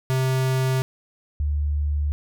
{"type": "tone pair in turn", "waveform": ["square", "sine"], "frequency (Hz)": [130.81, 73.41], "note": ["C3", "D2"], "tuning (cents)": [0, 0], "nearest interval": "minor seventh", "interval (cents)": 1000, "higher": "first", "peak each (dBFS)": -20, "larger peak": "neither", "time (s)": [[0.1, 0.82], [1.4, 2.12]], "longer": "neither", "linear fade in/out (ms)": 0, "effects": []}